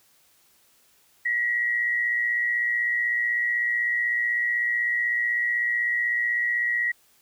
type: tone pair together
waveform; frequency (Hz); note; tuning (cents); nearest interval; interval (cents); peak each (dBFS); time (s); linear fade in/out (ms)
sine; 1915 / 2031; A#6 / B6; +46 / +48; minor second; 102; -22 / -32; 1.25-6.92; 10
effects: white hiss -61 dBFS RMS until 7.21 s